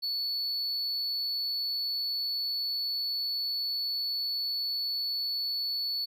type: tone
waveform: triangle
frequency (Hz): 4436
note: C#8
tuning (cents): 0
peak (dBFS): -28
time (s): 0.02-6.06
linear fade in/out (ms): 20
effects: none